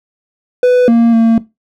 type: tone with pitch steps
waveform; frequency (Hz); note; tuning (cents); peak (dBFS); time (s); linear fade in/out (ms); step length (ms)
triangle; 497.3 / 232.2 / 227.6; B4 / A#3 / A#3; +12 / -7 / -41; -3; 0.63-1.38; 2; 250
effects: noise-tail reverb RT60 0.2 s tail -17 dB re dry